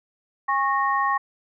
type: tone cluster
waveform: sine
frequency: 814 / 1098 / 1857 Hz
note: G#5 / C#6 / A#6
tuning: -35 / -17 / -7 cents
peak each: -26 / -21 / -27 dBFS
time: 0.48-1.18 s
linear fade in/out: 10 ms
effects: none